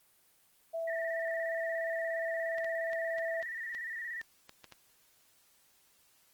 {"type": "tone", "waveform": "sine", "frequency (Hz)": 660, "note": "E5", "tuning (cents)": 2, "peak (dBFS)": -33, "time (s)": [0.73, 3.43], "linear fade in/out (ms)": 20}
{"type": "tone with vibrato", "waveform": "sine", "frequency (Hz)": 1864.7, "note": "A#6", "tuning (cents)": 0, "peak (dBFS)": -37, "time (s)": [0.87, 4.22], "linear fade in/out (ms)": 10, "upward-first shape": "square", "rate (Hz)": 17, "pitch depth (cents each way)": 56}
{"type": "clicks", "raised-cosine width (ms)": 0.2, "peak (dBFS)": -31, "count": 10, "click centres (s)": [2.583, 2.645, 2.932, 3.184, 3.427, 3.748, 4.214, 4.494, 4.643, 4.723]}
{"effects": ["white hiss -67 dBFS RMS until 6.33 s", "Opus 24 kbps"]}